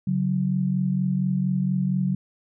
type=tone pair together; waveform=sine; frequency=141.32 / 185.6 Hz; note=C#3 / F#3; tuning=+34 / +6 cents; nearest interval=perfect fourth; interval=472 cents; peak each=-25 / -22 dBFS; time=0.07-2.15 s; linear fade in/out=5 ms; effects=none